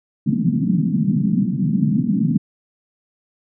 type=band-pass noise; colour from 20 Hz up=pink; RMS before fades=-18 dBFS; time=0.26-2.38 s; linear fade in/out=10 ms; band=150 to 250 Hz; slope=48 dB/octave; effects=none